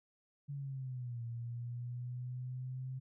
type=linear two-way sweep; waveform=sine; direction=down then up; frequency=143.6 to 116.54 to 130.8 Hz; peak=-39 dBFS; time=0.48-3 s; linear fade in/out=20 ms; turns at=1.23 s; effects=none